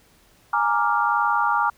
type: chord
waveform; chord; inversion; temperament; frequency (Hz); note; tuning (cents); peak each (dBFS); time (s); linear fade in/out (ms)
sine; Bb dominant seventh; third; equal; 830.6 / 932.3 / 1174.7 / 1396.9; Ab5 / Bb5 / D6 / F6; 0 / 0 / 0 / 0; -24 / -23 / -23 / -24; 0.53-1.7; 5
effects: pink hiss -57 dBFS RMS until 1.77 s